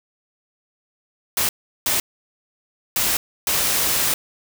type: noise bursts at uneven times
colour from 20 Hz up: white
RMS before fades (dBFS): -20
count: 4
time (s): 1.37-1.49 / 1.86-2 / 2.96-3.17 / 3.47-4.14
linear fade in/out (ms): 2
effects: none